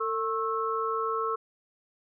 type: tone cluster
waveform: sine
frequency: 450 / 1089 / 1317 Hz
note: A4 / C#6 / E6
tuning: +39 / -31 / -2 cents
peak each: -31 dBFS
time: 0-1.36 s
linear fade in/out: 10 ms
effects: none